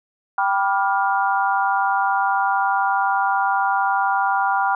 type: chord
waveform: sine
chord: G dominant seventh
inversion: none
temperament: just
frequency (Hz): 784 / 980 / 1176 / 1411.2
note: G5 / B5 / D6 / F6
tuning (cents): 0 / -14 / +2 / +18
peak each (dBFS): -20 / -22 / -26 / -23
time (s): 0.38-4.75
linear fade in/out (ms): 2
effects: none